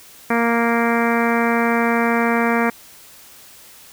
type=harmonic tone; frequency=233.1 Hz; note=A#3; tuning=in tune; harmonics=1 / 2 / 3 / 4 / 5 / 6 / 7 / 8 / 9 / 10; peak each=-19 / -22 / -24 / -25 / -26 / -27 / -27 / -28 / -29 / -29 dBFS; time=0.3-2.7 s; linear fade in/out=5 ms; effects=white hiss -44 dBFS RMS until 3.92 s